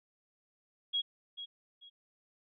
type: tone with echo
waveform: sine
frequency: 3306 Hz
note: G#7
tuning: 9 cents flat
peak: -29 dBFS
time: 0.93-1.02 s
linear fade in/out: 20 ms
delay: 440 ms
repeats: 2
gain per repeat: -11 dB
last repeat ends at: 1.9 s
effects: none